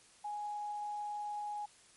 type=tone with quantisation; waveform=sine; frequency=832 Hz; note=G#5; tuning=3 cents sharp; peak=-37 dBFS; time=0.24-1.66 s; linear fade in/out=10 ms; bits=11; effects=white hiss -62 dBFS RMS until 1.96 s + MP3 48 kbps